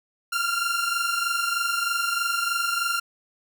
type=tone pair together; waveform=sawtooth; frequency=1373.7 / 1396.9 Hz; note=F6 / F6; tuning=-29 / 0 cents; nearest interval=unison; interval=29 cents; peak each=-23 / -22 dBFS; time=0.32-3 s; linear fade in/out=10 ms; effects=none

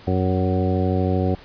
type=harmonic tone with a mistuned harmonic; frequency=93 Hz; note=F#2; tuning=9 cents sharp; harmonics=1 / 2 / 3 / 4 / 5 / 6 / 8; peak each=-21 / -24 / -26 / -27 / -28 / -29 / -30 dBFS; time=0.07-1.35 s; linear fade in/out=5 ms; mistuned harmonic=1; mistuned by=-18 cents; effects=pink hiss -45 dBFS RMS until 1.44 s + resampled to 11025 Hz

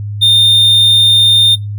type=tone; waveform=triangle; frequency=3631 Hz; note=A#7; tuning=46 cents flat; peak=-3 dBFS; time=0.21-1.56 s; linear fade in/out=20 ms; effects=noise-tail reverb RT60 0.2 s tail -20 dB re dry + added 103 Hz sine -18 dBFS peak until 1.78 s

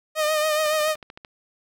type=tone with vibrato; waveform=sawtooth; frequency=615 Hz; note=D#5; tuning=20 cents flat; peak=-16 dBFS; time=0.15-0.96 s; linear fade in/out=50 ms; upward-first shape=triangle; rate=7.1 Hz; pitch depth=46 cents each way
type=click train; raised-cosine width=0.3 ms; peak=-24 dBFS; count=9; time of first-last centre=0.66-1.248 s; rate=13.6 Hz
effects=none

